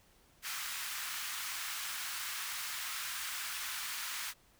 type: high-pass noise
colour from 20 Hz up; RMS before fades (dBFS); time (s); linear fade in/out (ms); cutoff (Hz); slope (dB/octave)
pink; -40; 0.42-4.34; 50; 1200; 24
effects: pink hiss -66 dBFS RMS until 4.59 s